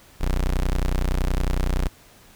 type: tone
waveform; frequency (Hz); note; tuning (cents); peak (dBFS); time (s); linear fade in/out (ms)
30% pulse; 30.76; B0; -6; -17; 0.2-1.89; 20
effects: pink hiss -51 dBFS RMS until 2.35 s